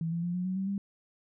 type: tone with pitch steps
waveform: sine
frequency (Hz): 164 / 169.29 / 174.76 / 180.4 / 186.22 / 192.23 / 198.44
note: E3 / E3 / F3 / F#3 / F#3 / G3 / G3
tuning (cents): -9 / +46 / +1 / -44 / +11 / -34 / +21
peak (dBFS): -29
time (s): 0.01-0.78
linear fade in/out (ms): 2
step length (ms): 110
effects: none